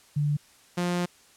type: tone pair in turn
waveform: sine / sawtooth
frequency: 146.83 / 176.44 Hz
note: D3 / F3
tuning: 0 / +18 cents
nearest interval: minor third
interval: 318 cents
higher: second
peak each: -22 / -21 dBFS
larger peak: second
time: 0.16-0.37 / 0.77-1.06 s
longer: second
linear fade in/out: 10 ms
effects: white hiss -57 dBFS RMS until 1.36 s + low-pass 10000 Hz 12 dB/octave